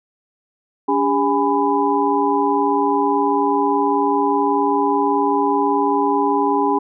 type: tone cluster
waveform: sine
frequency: 285 / 403.4 / 827 / 998 Hz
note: C#4 / G4 / G#5 / B5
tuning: +48 / +50 / -8 / +18 cents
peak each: -20 dBFS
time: 0.88-6.79 s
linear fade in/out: 10 ms
effects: none